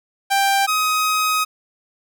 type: tone pair in turn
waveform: sawtooth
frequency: 788 / 1260.2 Hz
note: G5 / D#6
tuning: +9 / +22 cents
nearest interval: minor sixth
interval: 813 cents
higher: second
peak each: -11 / -13 dBFS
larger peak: first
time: 0.3-0.67 / 0.67-1.45 s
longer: second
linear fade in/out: 20 ms
effects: none